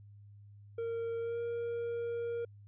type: tone with pitch glide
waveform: triangle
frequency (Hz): 461.3 to 469.6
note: A#4 to A#4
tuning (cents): -18 to +13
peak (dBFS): -32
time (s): 0.78-2.45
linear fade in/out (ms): 5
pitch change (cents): +31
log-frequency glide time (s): 1.19-1.4
effects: added 102 Hz sine -52 dBFS peak until 2.67 s + resampled to 8000 Hz